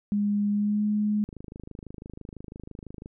sine tone with pitch glide, 205.2 to 209.8 Hz, G#3 to G#3, -21 to +18 cents, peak -22 dBFS, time 0.12-1.24 s, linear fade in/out 0 ms, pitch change +39 cents, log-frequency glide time 0.51-0.83 s
click train, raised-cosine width 3 ms, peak -27 dBFS, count 47, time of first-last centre 1.29-3.059 s, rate 26 Hz
effects none

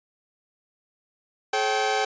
sawtooth tone cluster, 427.3 / 540 / 775 Hz, G#4 / C#5 / G5, +49 / -45 / -20 cents, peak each -23 / -27 / -20 dBFS, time 1.53-2.05 s, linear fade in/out 5 ms, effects resampled to 16000 Hz

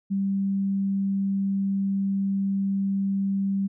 sine tone, 196 Hz, G3, in tune, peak -22 dBFS, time 0.1-3.68 s, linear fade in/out 20 ms, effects none

